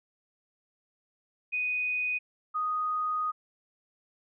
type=tone pair in turn; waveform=sine; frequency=2489 / 1243.8 Hz; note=D#7 / D#6; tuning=0 / -1 cents; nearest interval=octave; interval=1201 cents; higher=first; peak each=-27 dBFS; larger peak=neither; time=1.52-2.19 / 2.54-3.32 s; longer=second; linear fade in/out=20 ms; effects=none

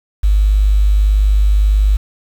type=tone with quantisation; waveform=sine; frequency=50.8 Hz; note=G#1; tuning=38 cents flat; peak=-8 dBFS; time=0.23-1.97 s; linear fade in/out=10 ms; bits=6; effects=none

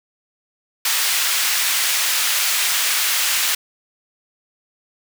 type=high-pass noise; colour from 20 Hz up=pink; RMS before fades=-19 dBFS; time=0.85-3.55 s; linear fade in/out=5 ms; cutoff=1900 Hz; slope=12 dB/octave; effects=none

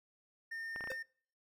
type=tone; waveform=triangle; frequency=1818 Hz; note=A#6; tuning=44 cents flat; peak=-38 dBFS; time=0.51-1.03 s; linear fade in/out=10 ms
type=clicks; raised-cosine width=0.5 ms; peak=-30 dBFS; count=5; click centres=0.761 / 0.808 / 0.84 / 0.874 / 0.917 s
type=tone with exponential decay; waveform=square; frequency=522 Hz; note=C5; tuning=4 cents flat; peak=-37 dBFS; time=0.9-0.98 s; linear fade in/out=5 ms; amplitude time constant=17 ms
effects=noise-tail reverb RT60 0.5 s tail -24 dB re dry

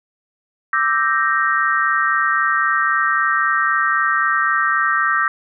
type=chord; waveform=sine; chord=E half-diminished seventh; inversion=third; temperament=equal; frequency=1174.7 / 1318.5 / 1568 / 1864.7 Hz; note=D6 / E6 / G6 / Bb6; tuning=0 / 0 / 0 / 0 cents; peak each=-20 dBFS; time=0.73-5.28 s; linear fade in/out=2 ms; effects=none

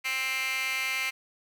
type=tone with high-pass filter; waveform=15% pulse; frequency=262.9 Hz; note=C4; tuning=8 cents sharp; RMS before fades=-30 dBFS; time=0.04-1.11 s; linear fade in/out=20 ms; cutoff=2000 Hz; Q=5.7; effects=none

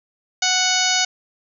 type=harmonic tone with a mistuned harmonic; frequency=740 Hz; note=F#5; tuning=in tune; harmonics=1 / 2 / 3 / 4 / 5 / 6 / 7 / 8 / 9; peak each=-25 / -25 / -25 / -25 / -25 / -25 / -25 / -25 / -25 dBFS; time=0.42-1.05 s; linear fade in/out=5 ms; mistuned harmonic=7; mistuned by=-42 cents; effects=none

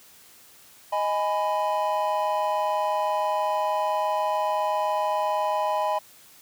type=chord; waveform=triangle; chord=G# minor; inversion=second; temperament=just; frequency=623 / 830.6 / 996.7 Hz; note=D#5 / G#5 / B5; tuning=+2 / 0 / +16 cents; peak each=-25 dBFS; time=0.92-5.99 s; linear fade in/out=10 ms; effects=white hiss -52 dBFS RMS until 6.41 s + high-pass 60 Hz 12 dB/octave

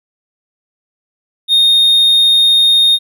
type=tone; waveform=triangle; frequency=3692 Hz; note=A#7; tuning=17 cents flat; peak=-5 dBFS; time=1.48-2.99 s; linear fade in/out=50 ms; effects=none

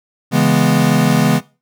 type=chord; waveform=square; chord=C# minor seventh; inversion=none; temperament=equal; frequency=138.59 / 164.81 / 207.7 / 246.9 Hz; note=C#3 / E3 / G#3 / B3; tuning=0 / 0 / 0 / 0 cents; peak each=-17 dBFS; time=0.31-1.41 s; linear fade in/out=50 ms; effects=noise-tail reverb RT60 0.3 s tail -19 dB re dry

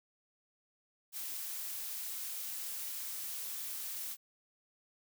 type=noise; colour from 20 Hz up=blue; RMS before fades=-41 dBFS; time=1.12-4.17 s; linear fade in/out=50 ms; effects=none

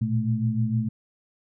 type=tone cluster; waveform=sine; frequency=114.1 / 120.7 / 218.2 Hz; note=A#2 / B2 / A3; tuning=-37 / -39 / -14 cents; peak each=-26 dBFS; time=0.01-0.89 s; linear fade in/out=10 ms; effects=none

